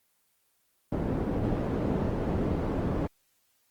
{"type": "low-pass noise", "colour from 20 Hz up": "white", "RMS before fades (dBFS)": -29, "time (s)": [0.92, 3.07], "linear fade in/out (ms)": 5, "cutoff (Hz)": 360, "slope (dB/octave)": 12, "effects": ["white hiss -71 dBFS RMS until 3.7 s", "Opus 24 kbps"]}